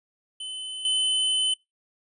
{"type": "tone with level steps", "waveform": "square", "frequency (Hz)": 3037, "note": "F#7", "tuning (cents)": 44, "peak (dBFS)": [-33, -22], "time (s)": [0.4, 1.54], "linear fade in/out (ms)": 5, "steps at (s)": 0.85, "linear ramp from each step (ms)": 2, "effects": ["noise-tail reverb RT60 0.2 s tail -23 dB re dry", "resampled to 24000 Hz"]}